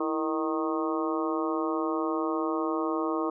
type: harmonic tone with a mistuned harmonic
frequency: 155.3 Hz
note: D#3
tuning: 3 cents flat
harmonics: 2 / 3 / 4 / 5 / 6 / 7 / 8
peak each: -29 / -33 / -36 / -39 / -39 / -34 / -37 dBFS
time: 0-3.3 s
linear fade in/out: 5 ms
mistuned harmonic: 2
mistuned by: +84 cents
effects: none